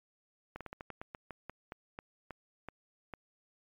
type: slowing click train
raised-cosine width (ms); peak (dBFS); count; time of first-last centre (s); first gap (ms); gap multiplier
0.5; -27; 15; 0.56-3.138; 47; 1.19
effects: MP3 96 kbps